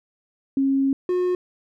sine / triangle tone pair in turn, 271.6 / 361.3 Hz, C#4 / F#4, -35 / -41 cents, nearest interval perfect fourth, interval 494 cents, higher second, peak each -17 dBFS, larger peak neither, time 0.57-0.93 / 1.09-1.35 s, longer first, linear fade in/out 2 ms, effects none

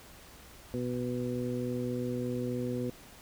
harmonic tone, 123.47 Hz, B2, in tune, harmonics 1 / 2 / 3 / 4, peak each -37 / -34 / -38 / -38 dBFS, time 0.74-2.9 s, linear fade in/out 0 ms, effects added 60 Hz sine -59 dBFS peak until 3.21 s + pink hiss -53 dBFS RMS until 3.21 s

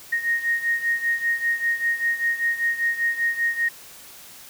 sine beating tone pair, 1861 / 1866.1 Hz, A#6 / A#6, -3 / +1 cents, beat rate 5.1 Hz, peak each -22 / -26 dBFS, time 0.12-3.69 s, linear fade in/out 10 ms, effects white hiss -44 dBFS RMS until 4.49 s

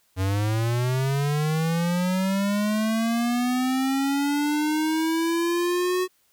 square linear sweep, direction up, 92.4 to 370 Hz, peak -22 dBFS, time 0.16-6.08 s, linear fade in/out 50 ms, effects white hiss -65 dBFS RMS until 6.32 s

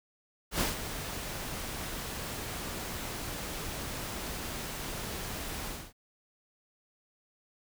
pink noise with ADSR envelope, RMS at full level -28 dBFS, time 0.51-5.93 s, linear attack 100 ms, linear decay 140 ms, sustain -10 dB, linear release 250 ms, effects none

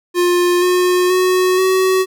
square tone with pitch steps, 353.7 / 360.9 / 368.3 / 375.8 Hz, F4 / F#4 / F#4 / F#4, +22 / -43 / -8 / +27 cents, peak -12 dBFS, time 0.14-2.06 s, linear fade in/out 50 ms, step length 480 ms, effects none

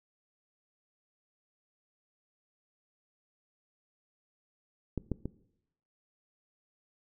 clicks, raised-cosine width 3 ms, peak -19 / -18 / -22 dBFS, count 3, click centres 4.977 / 5.117 / 5.256 s, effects noise-tail reverb RT60 0.8 s tail -19 dB re dry

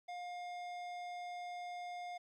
square tone with low-pass filter, 710 Hz, F5, 28 cents sharp, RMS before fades -45 dBFS, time 0.08-2.18 s, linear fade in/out 10 ms, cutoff 4700 Hz, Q 0.57, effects 13-bit

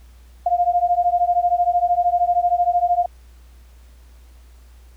sine beating tone pair, 698.5 / 711.5 Hz, F5 / F5, 0 / +32 cents, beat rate 13 Hz, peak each -18 dBFS, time 0.46-3.06 s, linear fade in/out 5 ms, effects added 60 Hz sine -43 dBFS peak until 4.96 s + pink hiss -57 dBFS RMS until 4.96 s

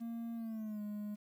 triangle tone with pitch glide, 231.4 to 208.5 Hz, A#3 to G#3, -13 to +7 cents, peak -37 dBFS, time 0-1.16 s, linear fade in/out 20 ms, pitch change -180 cents, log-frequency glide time 0.35-0.81 s, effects 11-bit

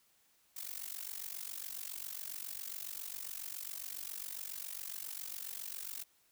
blue noise with amplitude modulation, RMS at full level -40 dBFS, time 0.56-6.04 s, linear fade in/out 10 ms, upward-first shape sine, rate 47.3 Hz, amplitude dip 90%, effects white hiss -71 dBFS RMS until 6.31 s

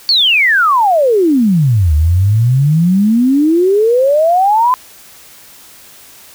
sine exponential two-way sweep, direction down then up, 4579 to 73.42 to 1032 Hz, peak -7 dBFS, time 0.09-4.74 s, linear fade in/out 0 ms, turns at 1.94 s, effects white hiss -39 dBFS RMS until 6.34 s

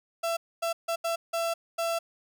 35% pulse tone bursts at uneven times, 670 Hz, E5, 28 cents sharp, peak -25 dBFS, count 6, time 0.23-0.37 / 0.62-0.73 / 0.88-0.96 / 1.04-1.16 / 1.33-1.54 / 1.78-1.99 s, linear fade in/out 10 ms, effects none

